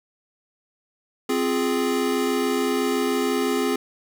square chord, F minor, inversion second, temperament equal, 261.6 / 349.2 / 415.3 Hz, C4 / F4 / Ab4, 0 / 0 / 0 cents, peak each -25 / -28 / -25 dBFS, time 1.29-3.76 s, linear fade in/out 5 ms, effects 9-bit

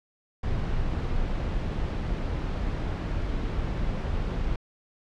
brown noise, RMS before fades -28 dBFS, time 0.43-4.56 s, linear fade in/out 5 ms, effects low-pass 4000 Hz 12 dB/octave

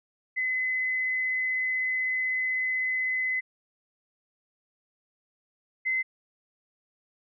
sine tone pair in turn, 2029 / 2053 Hz, B6 / C7, +46 / -33 cents, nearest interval unison, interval 21 cents, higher second, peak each -25 / -24 dBFS, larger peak second, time 0.36-3.41 / 5.85-6.03 s, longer first, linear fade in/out 20 ms, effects none

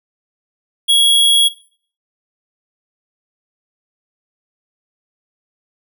square tone, 3322 Hz, G#7, in tune, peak -9 dBFS, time 0.88-1.49 s, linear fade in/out 20 ms, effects noise-tail reverb RT60 0.5 s tail -18 dB re dry

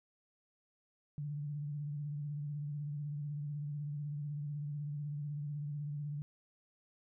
sine tone with vibrato, 146.5 Hz, D3, 4 cents flat, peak -37 dBFS, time 1.18-6.22 s, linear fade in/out 0 ms, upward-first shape sine, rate 16 Hz, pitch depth 47 cents each way, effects none

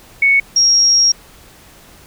sine tone pair in turn, 2217 / 5597 Hz, C#7 / F8, 0 / +3 cents, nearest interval octave + major third, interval 1603 cents, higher second, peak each -8 dBFS, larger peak neither, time 0.22-0.4 / 0.56-1.12 s, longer second, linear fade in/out 5 ms, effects pink hiss -43 dBFS RMS until 2.06 s

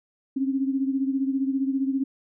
sine beating tone pair, 267.2 / 282.2 Hz, C4 / C#4, +36 / +31 cents, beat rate 15 Hz, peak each -23 / -29 dBFS, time 0.36-2.04 s, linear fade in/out 10 ms, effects none

